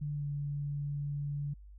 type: tone with pitch glide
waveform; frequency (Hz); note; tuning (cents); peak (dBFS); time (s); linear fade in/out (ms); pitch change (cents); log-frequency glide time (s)
sine; 146.83 to 143.97; D3 to D3; 0 to -34; -33; 0.01-1.54; 10; -34; 0.14-0.25
effects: added 50 Hz sine -49 dBFS peak until 1.78 s